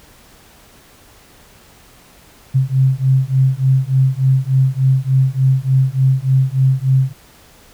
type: beating tone pair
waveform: sine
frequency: 130.81 / 134.21 Hz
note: C3 / C3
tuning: 0 / +44 cents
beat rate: 3.4 Hz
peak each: -14 dBFS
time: 2.54-7.13 s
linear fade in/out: 20 ms
effects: pink hiss -46 dBFS RMS until 7.73 s